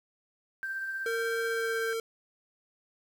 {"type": "tone with tremolo", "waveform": "sine", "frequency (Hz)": 1568, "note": "G6", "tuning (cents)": 0, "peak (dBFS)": -31, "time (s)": [0.63, 1.93], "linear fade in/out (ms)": 0, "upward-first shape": "sine", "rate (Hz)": 16, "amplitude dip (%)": 30}
{"type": "tone with pitch glide", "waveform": "square", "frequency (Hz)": [458.9, 453.4], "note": ["A#4", "A#4"], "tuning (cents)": [-27, -48], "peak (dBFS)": -31, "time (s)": [1.06, 2], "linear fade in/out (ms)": 2, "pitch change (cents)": -21, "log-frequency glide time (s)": [1.46, 1.82]}
{"effects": ["9-bit"]}